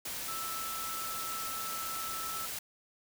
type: tone in noise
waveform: sine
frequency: 1318.5 Hz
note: E6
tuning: in tune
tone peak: -39 dBFS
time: 0.28-2.46 s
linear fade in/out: 5 ms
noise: white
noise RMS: -39 dBFS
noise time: 0.05-2.59 s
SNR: -3 dB
effects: none